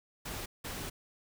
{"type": "noise bursts at uneven times", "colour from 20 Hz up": "pink", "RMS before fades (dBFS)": -40, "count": 2, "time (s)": [[0.25, 0.46], [0.64, 0.9]], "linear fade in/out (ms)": 10, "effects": []}